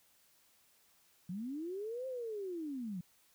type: linear two-way sweep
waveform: sine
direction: up then down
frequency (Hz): 168.1 to 530 to 168.1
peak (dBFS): -38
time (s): 1.29-3.01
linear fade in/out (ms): 5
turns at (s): 2.07
effects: white hiss -69 dBFS RMS until 3.34 s